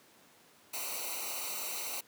white noise with comb filter, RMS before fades -38 dBFS, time 0.73-2.01 s, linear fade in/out 10 ms, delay 0.59 ms, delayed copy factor -1, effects pink hiss -61 dBFS RMS until 2.07 s + high-pass 200 Hz 12 dB/octave

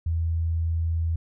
sine tone, 82.41 Hz, E2, in tune, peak -22 dBFS, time 0.06-1.16 s, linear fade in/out 5 ms, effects none

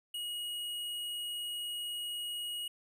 square tone, 2894 Hz, F#7, 39 cents flat, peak -37 dBFS, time 0.14-2.68 s, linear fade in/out 5 ms, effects none

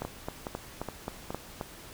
two click trains, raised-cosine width 1 ms, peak -19 / -20 dBFS, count 7 / 4, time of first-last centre 0.02-1.612 / 0.05-1.305 s, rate 3.77 / 2.39 Hz, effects pink hiss -48 dBFS RMS until 1.93 s

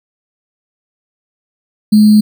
sine tone with sample-and-hold, 212.1 Hz, G#3, 37 cents sharp, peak -3 dBFS, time 1.92-2.21 s, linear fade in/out 10 ms, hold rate 4410 Hz, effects none

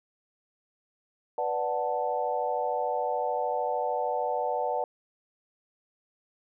sine chord, B minor seventh, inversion none, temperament equal, 493.9 / 587.3 / 740 / 880 Hz, B4 / D5 / F#5 / A5, 0 / 0 / 0 / 0 cents, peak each -32 / -32 / -31 / -32 dBFS, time 1.38-4.84 s, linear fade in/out 2 ms, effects none

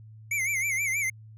square tone with vibrato, 2200 Hz, C#7, 14 cents flat, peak -26 dBFS, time 0.31-1.1 s, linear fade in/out 5 ms, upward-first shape sine, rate 6.3 Hz, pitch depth 120 cents each way, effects added 109 Hz sine -45 dBFS peak until 1.37 s + resampled to 32000 Hz

